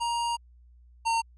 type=tone pair in turn; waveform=square; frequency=940 / 914.3 Hz; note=A#5 / A#5; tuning=+14 / -34 cents; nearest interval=unison; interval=48 cents; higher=first; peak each=-27 / -24 dBFS; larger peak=second; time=0-0.37 / 1.05-1.22 s; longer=first; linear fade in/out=20 ms; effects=added 60 Hz sine -52 dBFS peak until 1.37 s + resampled to 24000 Hz